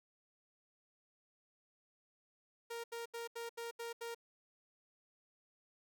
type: tone bursts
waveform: sawtooth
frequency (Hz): 466.2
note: A#4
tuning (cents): 0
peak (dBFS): -38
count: 7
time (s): 2.7-4.148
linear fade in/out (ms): 10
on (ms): 140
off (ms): 78
effects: none